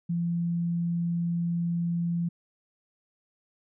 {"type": "tone", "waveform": "sine", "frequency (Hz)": 170.8, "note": "F3", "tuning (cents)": -38, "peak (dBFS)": -25, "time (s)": [0.09, 2.29], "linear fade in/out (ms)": 10, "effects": []}